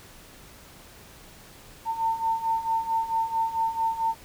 sine beating tone pair, 900 / 904.5 Hz, A5 / A5, +39 / +48 cents, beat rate 4.5 Hz, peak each -29 / -25 dBFS, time 1.85-4.15 s, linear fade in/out 50 ms, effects pink hiss -49 dBFS RMS until 4.24 s

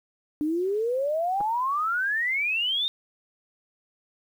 sine exponential sweep, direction up, 292.6 to 3713 Hz, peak -23 dBFS, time 0.41-2.88 s, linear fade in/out 0 ms
clicks, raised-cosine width 1 ms, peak -24 dBFS, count 2, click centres 1.405 / 1.411 s
effects 9-bit

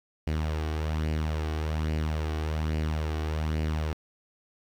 sawtooth tone with flanger, 77.78 Hz, D#2, in tune, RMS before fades -29 dBFS, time 0.27-3.93 s, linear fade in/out 0 ms, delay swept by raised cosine 0.4 to 2.7 ms, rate 1.2 Hz, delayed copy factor +0.5, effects low-pass 5000 Hz 12 dB/octave + 9-bit

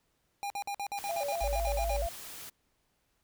square tone bursts, 807 Hz, G#5, 50 cents flat, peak -34 dBFS, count 13, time 0.43-1.965 s, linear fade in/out 0 ms, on 71 ms, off 51 ms
white noise, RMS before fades -45 dBFS, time 0.97-2.5 s, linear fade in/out 10 ms
sine tone with vibrato, 622.3 Hz, D#5, in tune, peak -32 dBFS, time 1.09-2.09 s, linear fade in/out 5 ms, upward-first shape square, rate 4.3 Hz, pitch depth 150 cents each way
sine tone, 52.6 Hz, G#1, 23 cents sharp, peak -31 dBFS, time 1.41-2.07 s, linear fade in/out 10 ms
effects pink hiss -75 dBFS RMS until 3.23 s

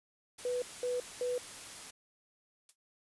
white noise, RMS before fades -47 dBFS, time 0.38-1.91 s, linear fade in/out 10 ms
sine tone bursts, 493.9 Hz, B4, in tune, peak -31 dBFS, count 3, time 0.45-1.38 s, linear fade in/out 2 ms, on 170 ms, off 210 ms
blue noise with exponential decay, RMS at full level -50 dBFS, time 2.69-2.76 s, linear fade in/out 2 ms, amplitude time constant 15 ms
effects resampled to 24000 Hz

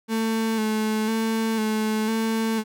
35% pulse tone with vibrato, 220 Hz, A3, in tune, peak -20 dBFS, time 0.08-2.64 s, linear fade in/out 50 ms, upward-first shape square, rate 1 Hz, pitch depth 27 cents each way, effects none

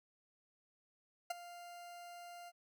40% pulse tone with ADSR envelope, 698.5 Hz, F5, in tune, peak -33 dBFS, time 1.3-2.52 s, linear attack 7 ms, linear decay 18 ms, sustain -16 dB, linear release 40 ms, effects none

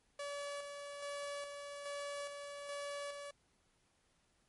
sawtooth tone with tremolo, 572 Hz, D5, 46 cents flat, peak -37 dBFS, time 0.19-3.31 s, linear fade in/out 5 ms, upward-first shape square, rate 1.2 Hz, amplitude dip 40%, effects pink hiss -75 dBFS RMS until 4.48 s + MP3 48 kbps

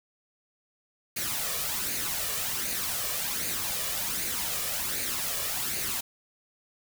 white noise with flanger, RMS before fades -31 dBFS, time 1.16-6.01 s, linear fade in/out 10 ms, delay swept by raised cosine 0.45 to 1.75 ms, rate 1.3 Hz, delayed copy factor +0.55, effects none

